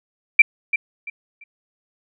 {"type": "tone with echo", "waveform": "sine", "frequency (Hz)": 2349, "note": "D7", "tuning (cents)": 0, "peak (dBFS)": -4, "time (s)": [0.39, 0.42], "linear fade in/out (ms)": 5, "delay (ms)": 340, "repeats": 3, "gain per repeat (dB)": -12, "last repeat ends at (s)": 1.44, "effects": []}